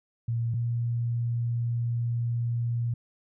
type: tone pair in turn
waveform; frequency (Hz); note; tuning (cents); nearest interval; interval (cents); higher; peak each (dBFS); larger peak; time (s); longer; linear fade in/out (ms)
sine; 116.54 / 118.24; A#2 / A#2; 0 / +25; unison; 25; second; -25; neither; 0.28-0.54 / 0.54-2.94; second; 5
effects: none